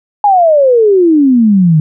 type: exponential sweep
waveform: sine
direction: down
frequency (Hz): 843 to 150.1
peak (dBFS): -4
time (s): 0.24-1.8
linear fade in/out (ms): 2
effects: none